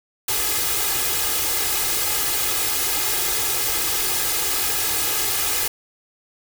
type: noise with comb filter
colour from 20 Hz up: white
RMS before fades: -22 dBFS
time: 0.28-5.68 s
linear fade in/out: 5 ms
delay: 2.4 ms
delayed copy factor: +0.85
effects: none